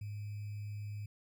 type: tone with sample-and-hold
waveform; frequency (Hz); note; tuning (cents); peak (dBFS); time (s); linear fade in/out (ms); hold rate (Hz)
sine; 103.83; G#2; 0; -39; 0.01-1.06; 5; 2450
effects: none